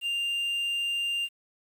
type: tone with quantisation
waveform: triangle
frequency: 2794 Hz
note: F7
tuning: in tune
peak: -25 dBFS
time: 0.01-1.29 s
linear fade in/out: 50 ms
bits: 9
effects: none